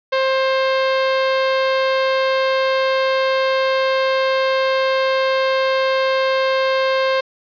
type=tone; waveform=sawtooth; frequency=529 Hz; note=C5; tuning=19 cents sharp; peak=-11 dBFS; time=0.12-7.21 s; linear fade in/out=10 ms; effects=resampled to 11025 Hz + 7-bit